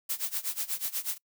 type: noise with tremolo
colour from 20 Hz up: blue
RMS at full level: -30 dBFS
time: 0.09-1.18 s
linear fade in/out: 10 ms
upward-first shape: sine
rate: 8.2 Hz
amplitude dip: 90%
effects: noise-tail reverb RT60 0.1 s tail -25 dB re dry